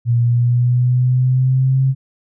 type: tone with pitch glide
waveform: sine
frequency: 118.7 to 133.24 Hz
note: A#2 to C3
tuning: +32 to +32 cents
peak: -11 dBFS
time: 0.05-1.95 s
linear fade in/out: 50 ms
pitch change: +200 cents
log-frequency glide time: 0.2-1.84 s
effects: none